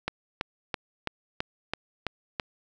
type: click train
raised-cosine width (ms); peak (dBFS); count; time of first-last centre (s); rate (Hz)
0.3; -12; 8; 0.08-2.398; 3.02
effects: none